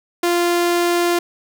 sawtooth tone, 347.4 Hz, F4, 9 cents flat, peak -11 dBFS, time 0.23-1.19 s, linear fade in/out 5 ms, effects none

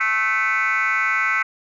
sine tone with frequency modulation, 1760 Hz, A6, in tune, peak -16 dBFS, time 0-1.43 s, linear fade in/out 10 ms, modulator 225 Hz, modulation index 2.5, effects tanh soft clip ceiling -13 dBFS

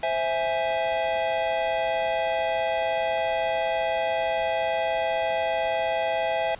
square chord, C augmented, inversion none, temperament equal, 523.3 / 659.3 / 830.6 Hz, C5 / E5 / G#5, 0 / 0 / 0 cents, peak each -32 / -26 / -29 dBFS, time 0.03-6.55 s, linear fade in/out 2 ms, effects pink hiss -47 dBFS RMS until 6.59 s + resampled to 8000 Hz

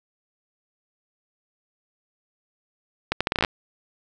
accelerating click train, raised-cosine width 0.3 ms, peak -5 dBFS, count 10, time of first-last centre 3.12-3.448 s, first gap 86 ms, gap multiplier 0.76, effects none

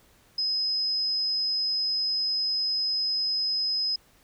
sine tone, 5070 Hz, D#8, 32 cents sharp, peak -24 dBFS, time 0.38-3.96 s, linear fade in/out 5 ms, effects pink hiss -60 dBFS RMS until 4.23 s

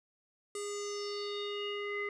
square tone with low-pass filter sweep, 409.3 Hz, G#4, 25 cents flat, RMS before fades -38 dBFS, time 0.55-2.09 s, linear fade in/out 2 ms, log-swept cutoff 8600 to 1900 Hz, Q 6, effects none

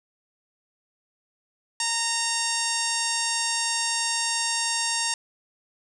harmonic tone with a mistuned harmonic, 923 Hz, A#5, 17 cents flat, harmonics 1 / 2 / 3 / 4 / 5 / 6 / 7 / 8 / 9 / 10, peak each -32 / -33 / -34 / -35 / -33 / -30 / -34 / -32 / -35 / -34 dBFS, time 1.8-5.14 s, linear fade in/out 2 ms, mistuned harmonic 8, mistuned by +17 cents, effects 9-bit

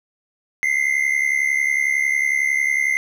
triangle tone pair together, 2041 / 2112 Hz, C7 / C7, -44 / +16 cents, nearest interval minor second, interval 60 cents, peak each -18 dBFS, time 0.63-2.97 s, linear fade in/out 0 ms, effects none

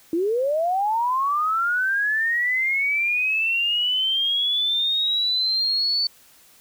sine linear sweep, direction up, 315.9 to 4517 Hz, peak -19 dBFS, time 0.13-6.07 s, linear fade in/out 2 ms, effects white hiss -53 dBFS RMS until 6.6 s

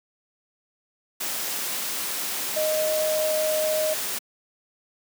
sine tone in noise, 621 Hz, D#5, 3 cents flat, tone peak -22 dBFS, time 2.56-3.94 s, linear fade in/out 10 ms, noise white, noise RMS -29 dBFS, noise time 1.2-4.19 s, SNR +4 dB, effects high-pass 200 Hz 12 dB/octave

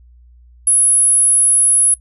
sine tone, 10690 Hz, E9, 23 cents sharp, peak -9 dBFS, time 0.67-1.94 s, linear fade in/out 2 ms, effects noise-tail reverb RT60 0.1 s tail -18 dB re dry + added 60 Hz sine -42 dBFS peak until 2 s

